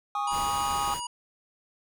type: chord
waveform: triangle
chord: Ab suspended fourth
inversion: none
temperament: equal with one note detuned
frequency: 818.7 / 1108.7 / 1244.5 Hz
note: Ab5 / Db6 / Eb6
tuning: -25 / 0 / 0 cents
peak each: -28 / -32 / -29 dBFS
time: 0.15-0.94 s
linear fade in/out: 2 ms
type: harmonic tone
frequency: 963 Hz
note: B5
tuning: 44 cents flat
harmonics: 1 / 3 / 5 / 7 / 9 / 10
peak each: -34 / -39 / -44 / -41 / -47 / -43 dBFS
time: 0.27-1.07 s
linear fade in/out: 5 ms
type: noise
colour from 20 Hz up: pink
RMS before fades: -38 dBFS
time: 0.3-1.01 s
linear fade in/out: 50 ms
effects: none